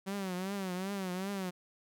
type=tone with vibrato; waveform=sawtooth; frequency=190 Hz; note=F#3; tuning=46 cents sharp; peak=-31 dBFS; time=0.06-1.51 s; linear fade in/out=20 ms; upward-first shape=triangle; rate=2.6 Hz; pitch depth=120 cents each way; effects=none